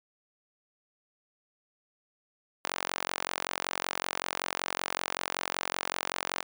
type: tone with high-pass filter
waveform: sawtooth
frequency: 45.28 Hz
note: F#1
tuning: 37 cents flat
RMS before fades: -35 dBFS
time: 2.64-6.43 s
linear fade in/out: 10 ms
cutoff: 860 Hz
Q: 0.75
effects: none